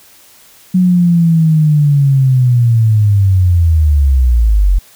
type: linear sweep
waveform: sine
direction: down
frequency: 185 to 43.65 Hz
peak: -6 dBFS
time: 0.74-4.79 s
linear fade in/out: 10 ms
effects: white hiss -43 dBFS RMS until 4.95 s